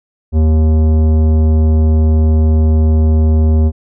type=tone with tanh clipping; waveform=sine; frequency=78.4 Hz; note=D#2; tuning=14 cents sharp; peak=-9 dBFS; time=0.32-3.72 s; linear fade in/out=50 ms; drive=14 dB; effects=none